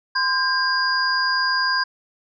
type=tone cluster; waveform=sine; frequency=1031 / 1602 / 4866 Hz; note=C6 / G6 / D#8; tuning=-26 / +37 / -39 cents; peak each=-23 / -21 / -23 dBFS; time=0.15-1.84 s; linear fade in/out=10 ms; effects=none